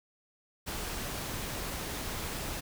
pink noise, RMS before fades -37 dBFS, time 0.66-2.61 s, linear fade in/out 20 ms, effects none

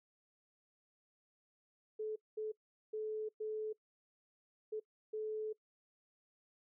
sine tone bursts at uneven times, 432.1 Hz, A4, 31 cents flat, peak -37 dBFS, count 6, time 1.99-2.16 / 2.37-2.52 / 2.93-3.29 / 3.4-3.73 / 4.72-4.8 / 5.13-5.53 s, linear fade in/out 10 ms, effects noise-tail reverb RT60 0.1 s tail -22 dB re dry

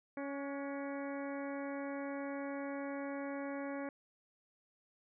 harmonic tone with a mistuned harmonic, 279.2 Hz, C#4, 13 cents sharp, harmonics 1 / 2 / 3 / 4 / 5 / 6 / 7 / 8, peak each -41 / -43 / -50 / -52 / -54 / -53 / -55 / -55 dBFS, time 0.17-3.89 s, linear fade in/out 2 ms, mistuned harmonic 5, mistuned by +47 cents, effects none

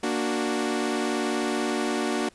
sawtooth chord, Bb augmented, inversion none, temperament equal, 233.1 / 293.7 / 370 Hz, Bb3 / D4 / F#4, 0 / 0 / 0 cents, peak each -25 dBFS, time 0.03-2.29 s, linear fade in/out 5 ms, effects pink hiss -57 dBFS RMS until 2.34 s + resampled to 24000 Hz

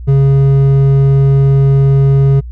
sine tone with hard clipping, 137.3 Hz, C#3, 16 cents flat, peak -7 dBFS, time 0.07-2.41 s, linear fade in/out 20 ms, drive 6 dB, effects added 60 Hz sine -23 dBFS peak until 2.51 s

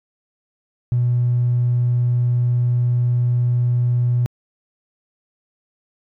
triangle tone, 121.8 Hz, B2, 24 cents flat, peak -11 dBFS, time 0.92-4.26 s, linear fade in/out 0 ms, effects tanh soft clip ceiling -12 dBFS

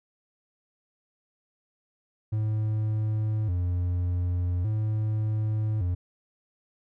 triangle tone with vibrato, 97.9 Hz, G2, 2 cents flat, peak -22 dBFS, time 2.32-5.95 s, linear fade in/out 10 ms, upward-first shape square, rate 0.43 Hz, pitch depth 170 cents each way, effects none

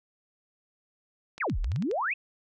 clicks, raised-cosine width 0.2 ms, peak -25 dBFS, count 7, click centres 1.38 / 1.498 / 1.644 / 1.718 / 1.761 / 1.824 / 1.913 s
sine exponential two-way sweep, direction down then up, 2750 to 31.85 to 2750 Hz, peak -26 dBFS, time 1.4-2.14 s, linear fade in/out 10 ms, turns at 1.59 s
effects none

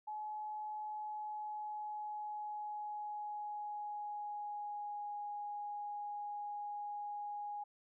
sine tone with pitch glide, 850 to 826.8 Hz, G#5 to G#5, +40 to -8 cents, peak -40 dBFS, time 0.07-7.64 s, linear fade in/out 10 ms, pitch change -48 cents, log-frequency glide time 0.84-5.13 s, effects none

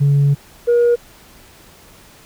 sine tone pair in turn, 141.8 / 477 Hz, C#3 / A#4, +40 / +40 cents, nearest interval octave + major sixth, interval 2100 cents, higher second, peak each -8 dBFS, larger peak neither, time 0-0.35 / 0.67-0.96 s, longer first, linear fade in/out 20 ms, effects tanh soft clip ceiling -8 dBFS + pink hiss -45 dBFS RMS until 2.25 s

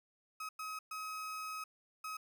35% pulse tone bursts at uneven times, 1271 Hz, D#6, 36 cents sharp, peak -39 dBFS, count 4, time 0.4-0.49 / 0.59-0.79 / 0.91-1.64 / 2.04-2.17 s, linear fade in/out 5 ms, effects none

